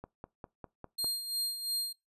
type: click train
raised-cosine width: 1 ms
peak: -29 dBFS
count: 6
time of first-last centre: 0.04-1.044 s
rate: 4.98 Hz
type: tone with tremolo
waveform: sawtooth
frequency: 4200 Hz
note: C8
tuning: 6 cents sharp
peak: -27 dBFS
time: 0.98-1.93 s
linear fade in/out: 10 ms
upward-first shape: sine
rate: 2.9 Hz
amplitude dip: 65%
effects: noise-tail reverb RT60 0.2 s tail -22 dB re dry + resampled to 32000 Hz